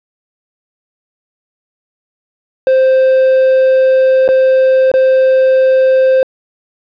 triangle tone with dropouts, 523.3 Hz, C5, in tune, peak -4 dBFS, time 2.67-6.23 s, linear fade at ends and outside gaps 1 ms, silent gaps 4.279-4.288 / 4.916-4.939 s, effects resampled to 11025 Hz + 7-bit

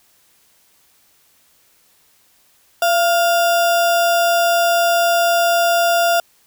sine tone with sample-and-hold, 684 Hz, F5, 36 cents flat, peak -12 dBFS, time 2.82-6.2 s, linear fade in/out 2 ms, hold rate 2100 Hz, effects white hiss -56 dBFS RMS until 6.46 s

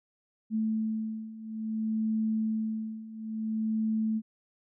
sine beating tone pair, 219.1 / 219.68 Hz, A3 / A3, -7 / -3 cents, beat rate 0.58 Hz, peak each -33 / -30 dBFS, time 0.5-4.22 s, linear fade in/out 50 ms, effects none

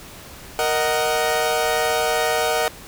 sawtooth chord, D# minor, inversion second, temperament equal with one note detuned, 466.2 / 622.3 / 745.1 Hz, A#4 / D#5 / F#5, 0 / 0 / +12 cents, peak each -19 dBFS, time 0.59-2.68 s, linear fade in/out 0 ms, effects pink hiss -40 dBFS RMS until 2.87 s

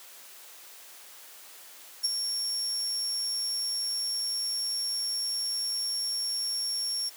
35% pulse tone with ADSR envelope, 5510 Hz, F8, 24 cents flat, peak -19 dBFS, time 2.03-7.1 s, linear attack 20 ms, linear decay 22 ms, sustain -7 dB, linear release 20 ms, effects white hiss -49 dBFS RMS until 7.16 s + high-pass 400 Hz 12 dB/octave

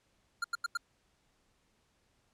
square tone bursts, 1396.9 Hz, F6, in tune, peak -31 dBFS, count 4, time 0.42-0.773 s, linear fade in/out 5 ms, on 23 ms, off 87 ms, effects pink hiss -73 dBFS RMS until 2.33 s + low-pass 9000 Hz 12 dB/octave

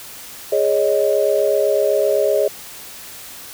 sine chord, Ab suspended fourth, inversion none, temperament equal, 415.3 / 554.4 / 622.3 Hz, Ab4 / Db5 / Eb5, 0 / 0 / 0 cents, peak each -18 dBFS, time 0.52-2.48 s, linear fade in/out 5 ms, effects white hiss -36 dBFS RMS until 3.53 s

